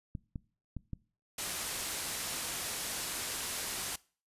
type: clicks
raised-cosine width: 5 ms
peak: -26 dBFS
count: 4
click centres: 0.152 / 0.358 / 0.767 / 0.933 s
type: low-pass noise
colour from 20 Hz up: white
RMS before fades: -38 dBFS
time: 1.38-3.96 s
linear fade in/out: 5 ms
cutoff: 12000 Hz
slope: 24 dB/octave
effects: noise-tail reverb RT60 0.4 s tail -22 dB re dry + resampled to 32000 Hz